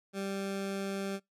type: tone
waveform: 20% pulse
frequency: 196 Hz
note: G3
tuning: in tune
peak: -29 dBFS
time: 0.13-1.2 s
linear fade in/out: 50 ms
effects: noise-tail reverb RT60 0.2 s tail -26 dB re dry + low-pass 12000 Hz 12 dB/octave